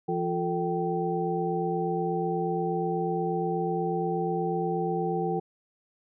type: tone cluster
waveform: sine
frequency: 169.7 / 354.3 / 442.6 / 777 Hz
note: F3 / F4 / A4 / G5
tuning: -49 / +25 / +10 / -16 cents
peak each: -31 dBFS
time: 0.08-5.4 s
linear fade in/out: 10 ms
effects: none